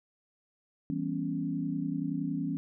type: chord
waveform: sine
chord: C# half-diminished seventh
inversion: first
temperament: equal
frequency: 164.81 / 196 / 246.9 / 277.2 Hz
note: E3 / G3 / B3 / C#4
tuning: 0 / 0 / 0 / 0 cents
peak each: -35 / -38 / -37 / -33 dBFS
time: 0.9-2.57 s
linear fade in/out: 0 ms
effects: none